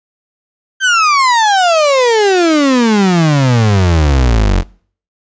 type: exponential sweep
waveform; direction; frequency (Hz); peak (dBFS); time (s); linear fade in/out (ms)
35% pulse; down; 1584 to 43; -6; 0.8-4.64; 50
effects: noise-tail reverb RT60 0.5 s tail -24 dB re dry + resampled to 16000 Hz